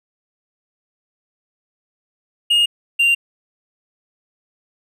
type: tone pair in turn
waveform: triangle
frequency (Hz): 2848 / 2778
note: F7 / F7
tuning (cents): +33 / -10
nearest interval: unison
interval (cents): 43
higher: first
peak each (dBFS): -10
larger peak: neither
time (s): 2.5-2.66 / 2.99-3.15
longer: neither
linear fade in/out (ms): 10
effects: resampled to 32000 Hz